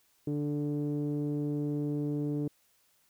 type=tone with low-pass filter; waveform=sawtooth; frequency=146.83 Hz; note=D3; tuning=in tune; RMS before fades=-32 dBFS; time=0.27-2.48 s; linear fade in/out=5 ms; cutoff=360 Hz; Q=6; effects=white hiss -69 dBFS RMS until 3.09 s